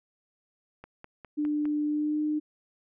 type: click train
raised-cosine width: 0.5 ms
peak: -29 dBFS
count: 5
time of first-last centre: 0.84-1.655 s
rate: 4.91 Hz
type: tone with pitch glide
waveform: sine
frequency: 297.9 to 302.9 Hz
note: D4 to D#4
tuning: +25 to -46 cents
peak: -25 dBFS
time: 1.37-2.4 s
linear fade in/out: 20 ms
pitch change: +29 cents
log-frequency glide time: 1.86-2.21 s
effects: none